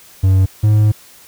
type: tone pair in turn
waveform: triangle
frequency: 94.9 / 106.42 Hz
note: F#2 / G#2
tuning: +44 / +43 cents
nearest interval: major second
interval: 199 cents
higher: second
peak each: -6 dBFS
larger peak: neither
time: 0.23-0.46 / 0.63-0.92 s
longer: second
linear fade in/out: 10 ms
effects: white hiss -43 dBFS RMS until 1.27 s